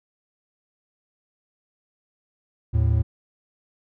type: tone pair together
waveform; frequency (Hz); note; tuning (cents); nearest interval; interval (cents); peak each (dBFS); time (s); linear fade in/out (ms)
triangle; 78 / 110.42; D#2 / A2; +5 / +7; tritone; 602; -18; 2.73-3.03; 20
effects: none